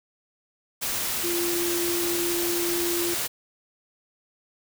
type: tone in noise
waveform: sine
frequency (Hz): 345.6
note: F4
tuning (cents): -18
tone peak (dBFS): -26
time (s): 1.23-3.15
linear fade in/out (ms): 20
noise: white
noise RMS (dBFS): -28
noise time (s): 0.81-3.28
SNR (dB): -1
effects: none